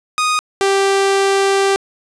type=tone pair in turn; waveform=sawtooth; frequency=1241 / 392.1 Hz; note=D#6 / G4; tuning=-5 / 0 cents; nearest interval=octave + minor sixth; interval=1995 cents; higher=first; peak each=-10 / -8 dBFS; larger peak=second; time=0.18-0.39 / 0.61-1.76 s; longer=second; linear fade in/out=0 ms; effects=resampled to 22050 Hz + 8-bit